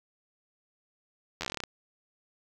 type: slowing click train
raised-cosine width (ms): 0.2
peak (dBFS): -16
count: 12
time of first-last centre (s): 1.41-1.637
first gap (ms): 11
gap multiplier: 1.12
effects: 8-bit